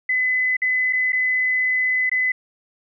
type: tone with dropouts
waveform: sine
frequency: 2016 Hz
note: B6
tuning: 35 cents sharp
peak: -17 dBFS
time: 0.09-2.32 s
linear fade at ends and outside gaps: 5 ms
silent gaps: 0.568-0.618 / 0.927-0.931 / 1.122-1.129 / 2.096-2.115 s
effects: none